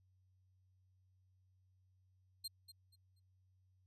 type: tone with echo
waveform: sawtooth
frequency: 4186 Hz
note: C8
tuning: in tune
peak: -39 dBFS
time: 2.44-2.48 s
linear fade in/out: 10 ms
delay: 240 ms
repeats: 3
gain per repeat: -12 dB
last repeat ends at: 3.2 s
effects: added 93 Hz sine -70 dBFS peak until 3.86 s + resampled to 32000 Hz